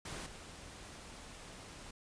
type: noise with level steps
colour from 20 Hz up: pink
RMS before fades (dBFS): -44 / -51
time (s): 0.05-1.91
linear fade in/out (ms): 5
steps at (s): 0.26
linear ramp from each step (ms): 5
effects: resampled to 22050 Hz